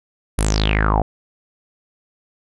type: tone with low-pass filter sweep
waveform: sawtooth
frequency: 52.7 Hz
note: G#1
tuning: 26 cents sharp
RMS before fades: -17 dBFS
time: 0.38-1.02 s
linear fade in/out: 5 ms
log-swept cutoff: 11000 to 680 Hz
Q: 9.6
effects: none